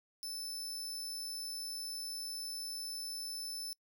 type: tone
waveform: sawtooth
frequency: 5274 Hz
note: E8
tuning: in tune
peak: -37 dBFS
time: 0.23-3.73 s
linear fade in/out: 0 ms
effects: noise-tail reverb RT60 0.1 s tail -26 dB re dry